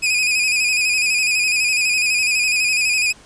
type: tone with vibrato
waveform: sawtooth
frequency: 2489 Hz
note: D#7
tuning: in tune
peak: -12 dBFS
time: 0.02-3.13 s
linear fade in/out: 20 ms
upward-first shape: square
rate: 12 Hz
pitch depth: 41 cents each way
effects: pink hiss -46 dBFS RMS until 3.25 s + resampled to 22050 Hz